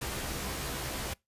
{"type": "noise with comb filter", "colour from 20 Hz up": "pink", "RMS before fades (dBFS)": -36, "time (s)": [0.01, 1.14], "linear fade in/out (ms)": 10, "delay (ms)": 15, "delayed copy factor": 0.8, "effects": ["noise-tail reverb RT60 0.2 s tail -24 dB re dry", "resampled to 32000 Hz"]}